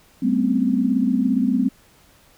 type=tone cluster; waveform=sine; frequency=193.7 / 220.6 / 255.3 / 272.6 Hz; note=G3 / A3 / C4 / C#4; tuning=-20 / +5 / -42 / -29 cents; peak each=-23 / -22 / -19 / -27 dBFS; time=0.22-1.69 s; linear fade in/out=10 ms; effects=pink hiss -54 dBFS RMS until 2.37 s

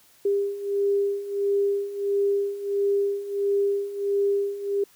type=beating tone pair; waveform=sine; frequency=399.9 / 401.4 Hz; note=G4 / G4; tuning=+35 / +41 cents; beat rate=1.5 Hz; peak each=-27 / -23 dBFS; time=0.25-4.84 s; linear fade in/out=5 ms; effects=white hiss -57 dBFS RMS until 4.95 s

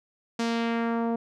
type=tone with low-pass filter sweep; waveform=sawtooth; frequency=231.5 Hz; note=A#3; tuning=12 cents flat; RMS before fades=-27 dBFS; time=0.39-1.16 s; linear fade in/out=5 ms; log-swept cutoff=6500 to 710 Hz; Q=1.2; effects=none

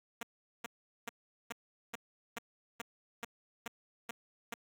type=tone bursts; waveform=5% pulse; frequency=233.1 Hz; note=A#3; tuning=in tune; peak=-27 dBFS; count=11; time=0.21-4.541 s; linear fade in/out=5 ms; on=21 ms; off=410 ms; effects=none

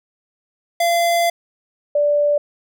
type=tone pair in turn; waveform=square / sine; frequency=685 / 585.2 Hz; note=F5 / D5; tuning=-34 / -6 cents; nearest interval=minor third; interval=272 cents; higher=first; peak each=-15 / -13 dBFS; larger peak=second; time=0.8-1.3 / 1.95-2.38 s; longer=first; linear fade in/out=5 ms; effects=none

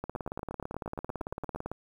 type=two click trains; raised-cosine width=1 ms; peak=-21 / -23 dBFS; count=31 / 13; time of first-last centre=0.04-1.716 / 0.16-1.56 s; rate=17.9 / 8.57 Hz; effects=9-bit

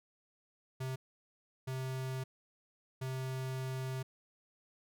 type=tone bursts at uneven times; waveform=square; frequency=130.81 Hz; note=C3; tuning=in tune; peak=-37 dBFS; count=3; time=0.8-0.96 / 1.67-2.24 / 3.01-4.03 s; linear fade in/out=10 ms; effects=none

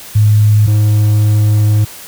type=tone pair in turn; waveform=sine / triangle; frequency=105.9 / 105.9 Hz; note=G#2 / G#2; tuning=+34 / +34 cents; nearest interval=unison; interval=0 cents; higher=neither; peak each=-5 dBFS; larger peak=neither; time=0.15-0.67 / 0.67-1.85 s; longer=second; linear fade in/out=10 ms; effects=white hiss -32 dBFS RMS until 2.07 s

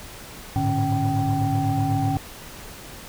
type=tone cluster; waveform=sine; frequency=103.4 / 111.4 / 147.5 / 276.1 / 772 Hz; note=G#2 / A2 / D3 / C#4 / G5; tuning=-7 / +22 / +8 / -7 / -27 cents; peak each=-25 dBFS; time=0.56-2.17 s; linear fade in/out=0 ms; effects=tanh soft clip ceiling -13 dBFS + pink hiss -40 dBFS RMS until 3.08 s

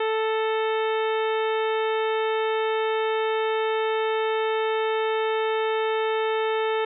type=harmonic tone with a mistuned harmonic; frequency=440 Hz; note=A4; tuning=in tune; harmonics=1 / 2 / 3 / 4 / 5 / 6 / 7 / 8; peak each=-23 / -29 / -33 / -35 / -37 / -39 / -40 / -41 dBFS; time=0-6.85 s; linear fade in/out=5 ms; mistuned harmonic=8; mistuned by=+64 cents; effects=none

